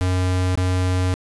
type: tone with dropouts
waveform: square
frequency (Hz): 91.7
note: F#2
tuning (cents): -15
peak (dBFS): -18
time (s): 0.01-1.14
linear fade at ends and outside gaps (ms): 0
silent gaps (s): 0.554-0.575
effects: resampled to 24000 Hz + 10-bit